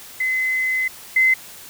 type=tone pair in turn; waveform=sine; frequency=2040 / 2055 Hz; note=C7 / C7; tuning=-44 / -32 cents; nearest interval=unison; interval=12 cents; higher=second; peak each=-18 / -12 dBFS; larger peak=second; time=0.2-0.88 / 1.16-1.34 s; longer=first; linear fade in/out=5 ms; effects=white hiss -40 dBFS RMS until 1.69 s